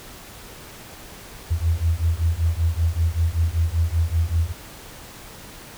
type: beating tone pair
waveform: sine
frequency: 80.4 / 85.6 Hz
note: E2 / F2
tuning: -43 / -34 cents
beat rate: 5.2 Hz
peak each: -21 / -21 dBFS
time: 1.5-4.53 s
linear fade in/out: 20 ms
effects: pink hiss -41 dBFS RMS until 5.77 s